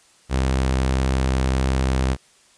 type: tone with vibrato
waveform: sawtooth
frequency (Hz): 65.41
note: C2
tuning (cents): 0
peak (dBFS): -14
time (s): 0.29-2.17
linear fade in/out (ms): 50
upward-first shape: triangle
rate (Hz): 1.6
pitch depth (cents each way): 9
effects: white hiss -55 dBFS RMS until 2.57 s + resampled to 22050 Hz